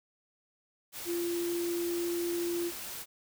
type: tone in noise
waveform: sine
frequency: 344.9 Hz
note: F4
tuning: 22 cents flat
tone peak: -30 dBFS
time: 1.05-2.72 s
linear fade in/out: 50 ms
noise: white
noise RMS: -41 dBFS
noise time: 0.92-3.06 s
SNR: +8 dB
effects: none